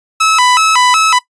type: tone with vibrato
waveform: sawtooth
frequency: 1136 Hz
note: C#6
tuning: 42 cents sharp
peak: -4 dBFS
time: 0.2-1.19 s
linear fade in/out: 10 ms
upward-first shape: square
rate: 2.7 Hz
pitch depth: 230 cents each way
effects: noise-tail reverb RT60 0.1 s tail -18 dB re dry + resampled to 22050 Hz